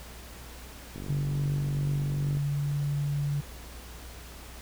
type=click train; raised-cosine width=3 ms; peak=-26 dBFS; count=69; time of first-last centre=0.96-2.371 s; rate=48.2 Hz
type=tone with pitch glide; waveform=sine; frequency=142.2 to 143.77 Hz; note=C#3 to D3; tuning=+45 to -36 cents; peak=-26 dBFS; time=1.09-3.41 s; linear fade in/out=10 ms; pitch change=+19 cents; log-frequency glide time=2.11-2.83 s
effects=added 60 Hz sine -45 dBFS peak until 4.61 s + pink hiss -47 dBFS RMS until 4.61 s